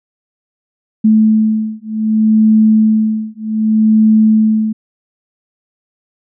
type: beating tone pair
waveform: sine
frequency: 217.4 / 218.05 Hz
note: A3 / A3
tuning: -21 / -15 cents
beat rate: 0.65 Hz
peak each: -11 dBFS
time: 1.04-4.73 s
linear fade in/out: 10 ms
effects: none